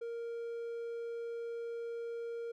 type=tone; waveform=triangle; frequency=466.2 Hz; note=A#4; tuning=in tune; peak=-36 dBFS; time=0.01-2.52 s; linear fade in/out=10 ms; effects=none